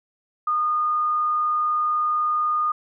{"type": "tone", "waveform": "sine", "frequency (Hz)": 1224, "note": "D#6", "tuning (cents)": -29, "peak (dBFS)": -19, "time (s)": [0.47, 2.72], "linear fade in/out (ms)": 5, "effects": []}